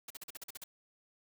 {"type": "noise bursts", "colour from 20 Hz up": "white", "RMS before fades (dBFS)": -45, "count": 9, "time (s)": [0.08, 0.64], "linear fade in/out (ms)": 5, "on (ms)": 24, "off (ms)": 43, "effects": []}